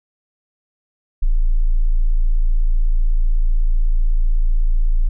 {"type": "tone", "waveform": "sine", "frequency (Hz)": 28, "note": "A0", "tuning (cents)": 31, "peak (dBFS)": -11, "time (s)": [1.22, 5.09], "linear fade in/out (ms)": 10, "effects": []}